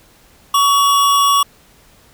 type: tone pair together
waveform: square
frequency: 1127 / 2861 Hz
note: C#6 / F7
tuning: +28 / +41 cents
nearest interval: octave + major third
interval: 1613 cents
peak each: -11 / -23 dBFS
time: 0.54-1.43 s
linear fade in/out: 5 ms
effects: pink hiss -49 dBFS RMS until 2.13 s